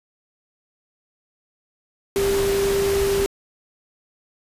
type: tone in noise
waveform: sine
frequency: 395.8 Hz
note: G4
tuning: 17 cents sharp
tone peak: -18 dBFS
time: 2.16-3.26 s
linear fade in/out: 0 ms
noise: pink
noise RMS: -27 dBFS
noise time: 2.16-3.26 s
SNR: +6 dB
effects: resampled to 32000 Hz